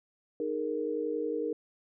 sine chord, D# suspended fourth, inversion none, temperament equal with one note detuned, 308.8 / 415.3 / 466.2 Hz, D#4 / G#4 / A#4, -13 / 0 / 0 cents, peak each -35 / -36 / -32 dBFS, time 0.4-1.53 s, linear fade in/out 2 ms, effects none

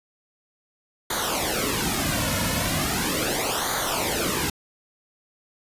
pink noise with flanger, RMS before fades -25 dBFS, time 1.1-4.5 s, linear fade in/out 5 ms, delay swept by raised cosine 0.37 to 2.57 ms, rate 0.38 Hz, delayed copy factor -0.8, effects resampled to 32000 Hz

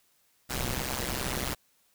pink noise with amplitude modulation, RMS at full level -28 dBFS, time 0.49-1.55 s, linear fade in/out 20 ms, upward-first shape sine, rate 129 Hz, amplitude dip 100%, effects white hiss -68 dBFS RMS until 1.94 s

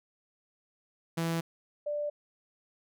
sawtooth / sine tone pair in turn, 165.8 / 589.3 Hz, E3 / D5, +10 / +6 cents, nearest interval octave + minor seventh, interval 2196 cents, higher second, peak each -25 / -30 dBFS, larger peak first, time 1.17-1.41 / 1.86-2.1 s, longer neither, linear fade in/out 10 ms, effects none

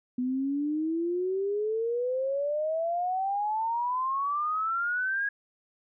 sine exponential sweep, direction up, 246.9 to 1661.2 Hz, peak -26 dBFS, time 0.18-5.29 s, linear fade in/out 5 ms, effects none

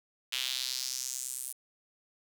sawtooth tone with high-pass filter sweep, 129 Hz, C3, 24 cents flat, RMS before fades -36 dBFS, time 0.32-1.53 s, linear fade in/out 10 ms, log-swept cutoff 3000 to 10000 Hz, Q 2.7, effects 9-bit

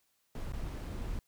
brown noise with dropouts, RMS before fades -38 dBFS, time 0.35-1.19 s, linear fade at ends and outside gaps 1 ms, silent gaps 0.523-0.535 s, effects white hiss -75 dBFS RMS until 1.27 s

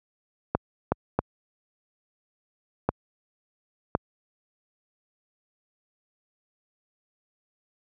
clicks, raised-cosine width 1 ms, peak -7 dBFS, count 5, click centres 0.55 / 0.92 / 1.19 / 2.89 / 3.951 s, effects high-pass 60 Hz 12 dB/octave

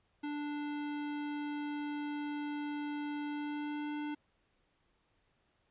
square tone with pitch glide, 293.7 to 296.8 Hz, D4 to D4, 0 to +18 cents, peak -37 dBFS, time 0.23-4.15 s, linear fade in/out 10 ms, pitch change +18 cents, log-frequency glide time 3.27-3.94 s, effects pink hiss -75 dBFS RMS until 5.7 s + resampled to 8000 Hz

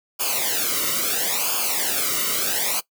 white noise with flanger, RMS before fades -23 dBFS, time 0.19-2.81 s, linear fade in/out 20 ms, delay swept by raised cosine 0.51 to 1.21 ms, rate 0.74 Hz, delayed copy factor -0.9, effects noise-tail reverb RT60 0.1 s tail -19 dB re dry

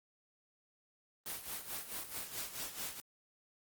white noise with tremolo, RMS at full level -40 dBFS, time 1.26-3 s, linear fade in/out 0 ms, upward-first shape sine, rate 4.6 Hz, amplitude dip 70%, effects Opus 24 kbps

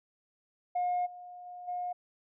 sine tone with level steps, 716 Hz, F5, 43 cents sharp, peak -26 / -44 / -42 / -32 dBFS, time 0.75-1.93 s, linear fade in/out 10 ms, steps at 1.05 / 1.45 / 1.67 s, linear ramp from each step 20 ms, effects tanh soft clip ceiling -25 dBFS

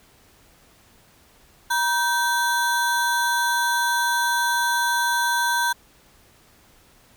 square ring-modulated tone, 1252 Hz, D#6, 10 cents sharp, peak -17 dBFS, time 1.7-5.73 s, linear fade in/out 10 ms, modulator 298 Hz, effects pink hiss -55 dBFS RMS until 7.16 s

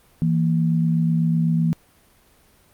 sine tone pair together, 164.19 / 232.2 Hz, E3 / A#3, -7 / -7 cents, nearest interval tritone, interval 600 cents, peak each -17 / -24 dBFS, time 0.22-1.73 s, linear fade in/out 0 ms, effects pink hiss -56 dBFS RMS until 2.73 s + Opus 32 kbps

